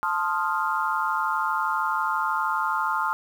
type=chord; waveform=sine; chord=F dominant seventh; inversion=first; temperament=equal; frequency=880 / 1046.5 / 1244.5 / 1396.9 Hz; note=A5 / C6 / Eb6 / F6; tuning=0 / 0 / 0 / 0 cents; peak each=-28 dBFS; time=0.03-3.13 s; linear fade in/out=0 ms; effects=8-bit